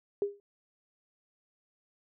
sine tone with exponential decay, 404.8 Hz, G#4, 44 cents flat, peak -23 dBFS, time 0.22-0.4 s, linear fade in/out 1 ms, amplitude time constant 39 ms, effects none

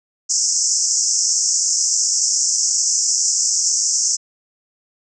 pink band-pass noise, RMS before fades -18 dBFS, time 0.29-4.17 s, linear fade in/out 20 ms, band 5300 to 7700 Hz, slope 96 dB/octave, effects none

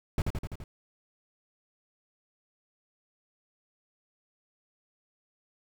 brown noise with echo, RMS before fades -26 dBFS, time 0.18-0.22 s, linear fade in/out 2 ms, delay 84 ms, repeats 5, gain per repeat -3 dB, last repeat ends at 0.64 s, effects none

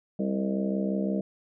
harmonic tone with a mistuned harmonic, 65.8 Hz, C2, 10 cents sharp, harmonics 3 / 4 / 5 / 6 / 7 / 8 / 9 / 10, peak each -27 / -37 / -34 / -44 / -35 / -40 / -36 / -47 dBFS, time 0.19-1.21 s, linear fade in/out 5 ms, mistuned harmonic 9, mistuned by +45 cents, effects none

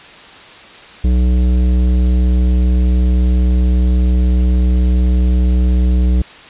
triangle tone with tanh clipping, 61.74 Hz, B1, in tune, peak -11 dBFS, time 1.04-6.22 s, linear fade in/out 5 ms, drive 17 dB, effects white hiss -37 dBFS RMS until 6.49 s + resampled to 8000 Hz

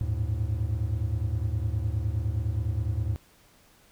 triangle tone cluster, 76.6 / 101.5 / 111.2 Hz, D#2 / G#2 / A2, -27 / -39 / +19 cents, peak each -28 dBFS, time 0.01-3.16 s, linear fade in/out 0 ms, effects pink hiss -59 dBFS RMS until 3.91 s

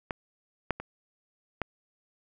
clicks, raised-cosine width 0.5 ms, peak -16 / -11 / -22 / -14 dBFS, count 4, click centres 0.108 / 0.707 / 0.8 / 1.617 s, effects none

